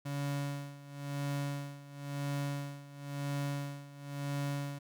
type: tone with tremolo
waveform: 35% pulse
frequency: 141.9 Hz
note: C#3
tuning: 41 cents sharp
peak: -31 dBFS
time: 0.05-4.79 s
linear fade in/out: 10 ms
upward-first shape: sine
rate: 0.97 Hz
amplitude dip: 85%
effects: none